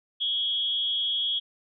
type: tone with amplitude modulation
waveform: sine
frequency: 3306 Hz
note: G#7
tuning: 9 cents flat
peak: -21 dBFS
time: 0.2-1.4 s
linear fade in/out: 20 ms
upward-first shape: sine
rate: 252 Hz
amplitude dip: 70%
effects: none